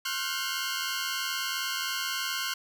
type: tone cluster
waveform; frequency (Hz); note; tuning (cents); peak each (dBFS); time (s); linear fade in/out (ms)
15% pulse; 1068 / 1388 / 1467 / 1550; C6 / F6 / F#6 / G6; +35 / -11 / -15 / -20; -29; 0.05-2.54; 5
effects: none